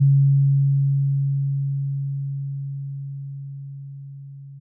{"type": "tone with level ramp", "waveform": "sine", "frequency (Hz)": 138.59, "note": "C#3", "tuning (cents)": 0, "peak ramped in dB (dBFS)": [-11, -37], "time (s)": [0, 4.6], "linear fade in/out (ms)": 20, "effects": []}